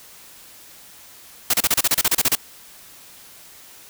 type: noise bursts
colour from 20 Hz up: white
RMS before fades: -17 dBFS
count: 13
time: 1.5-2.353 s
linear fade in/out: 5 ms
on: 37 ms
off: 31 ms
effects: white hiss -45 dBFS RMS until 3.89 s